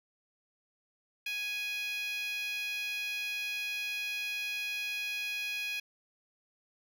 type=tone with high-pass filter; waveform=10% pulse; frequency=831 Hz; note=G#5; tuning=1 cent sharp; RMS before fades=-36 dBFS; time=1.26-5.8 s; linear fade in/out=5 ms; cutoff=2400 Hz; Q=4.1; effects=none